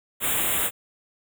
white band-stop noise, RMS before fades -24 dBFS, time 0.2-0.71 s, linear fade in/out 50 ms, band 3700 to 7100 Hz, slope 96 dB/octave, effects none

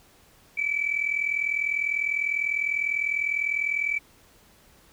sine tone pair together, 2289 / 2329 Hz, D7 / D7, -45 / -15 cents, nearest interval unison, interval 30 cents, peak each -26 dBFS, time 0.57-3.99 s, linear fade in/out 10 ms, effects tanh soft clip ceiling -16 dBFS + pink hiss -57 dBFS RMS until 4.92 s

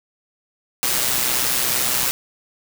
white noise with amplitude modulation, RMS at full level -18 dBFS, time 0.83-2.11 s, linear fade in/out 0 ms, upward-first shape sine, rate 126 Hz, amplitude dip 50%, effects none

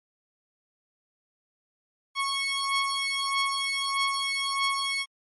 15% pulse beating tone pair, 1100 / 1101.6 Hz, C#6 / C#6, -14 / -11 cents, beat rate 1.6 Hz, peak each -22 / -22 dBFS, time 2.15-5.06 s, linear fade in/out 50 ms, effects MP3 48 kbps

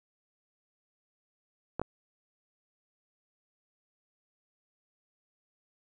clicks, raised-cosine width 1 ms, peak -18 dBFS, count 2, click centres 1.796 / 1.816 s, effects none

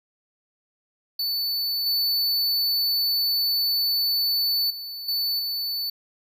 square tone with level steps, 4490 Hz, C#8, 21 cents sharp, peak -24 / -21 / -33 / -23 / -26 dBFS, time 1.19-5.9 s, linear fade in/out 5 ms, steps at 1.86 / 4.7 / 5.08 / 5.39 s, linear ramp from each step 5 ms, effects none

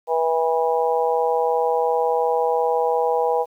harmonic tone, 162.8 Hz, E3, 21 cents flat, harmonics 3 / 4 / 5 / 6, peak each -20 / -26 / -22 / -27 dBFS, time 0.07-3.46 s, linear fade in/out 50 ms, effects 9-bit

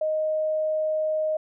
sine tone, 622.3 Hz, D#5, in tune, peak -22 dBFS, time 0.01-1.37 s, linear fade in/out 5 ms, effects none

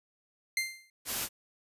sawtooth tone with exponential decay, 2093 Hz, C7, in tune, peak -22 dBFS, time 0.57-0.9 s, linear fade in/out 2 ms, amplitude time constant 71 ms
white noise, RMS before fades -33 dBFS, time 1.05-1.29 s, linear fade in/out 50 ms
effects resampled to 32000 Hz

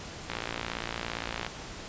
click train, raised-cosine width 0.3 ms, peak -16 dBFS, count 68, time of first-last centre 0.3-1.465 s, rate 57.5 Hz, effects pink hiss -42 dBFS RMS until 1.88 s + resampled to 16000 Hz

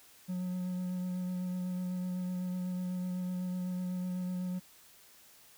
triangle tone with vibrato, 181.6 Hz, F#3, 32 cents flat, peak -31 dBFS, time 0.28-4.6 s, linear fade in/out 20 ms, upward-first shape sine, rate 8 Hz, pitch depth 14 cents each way, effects white hiss -59 dBFS RMS until 5.57 s

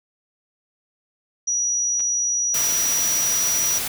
sine tone, 5820 Hz, F#8, 29 cents flat, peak -19 dBFS, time 1.47-3.79 s, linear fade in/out 10 ms
clicks, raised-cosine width 0.2 ms, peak -22 dBFS, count 2, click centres 1.996 / 2.006 s
white noise, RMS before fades -26 dBFS, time 2.54-3.88 s, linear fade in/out 5 ms
effects none

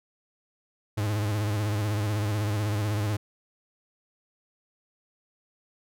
45% pulse tone with vibrato, 104.9 Hz, G#2, 18 cents sharp, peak -25 dBFS, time 0.97-3.17 s, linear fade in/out 10 ms, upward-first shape sine, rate 16 Hz, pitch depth 71 cents each way, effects none

